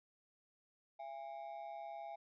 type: ring-modulated tone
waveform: triangle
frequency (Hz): 745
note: F#5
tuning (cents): +12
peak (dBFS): -40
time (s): 0.99-2.16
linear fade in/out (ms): 10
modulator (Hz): 69.8
effects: resampled to 11025 Hz